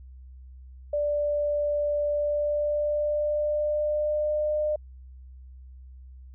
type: tone with pitch glide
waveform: sine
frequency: 587.3 to 604.2 Hz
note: D5 to D5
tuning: 0 to +49 cents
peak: -23 dBFS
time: 0.93-4.76 s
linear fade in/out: 5 ms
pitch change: +49 cents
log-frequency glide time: 2.09-4.57 s
effects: added 64 Hz sine -43 dBFS peak until 6.34 s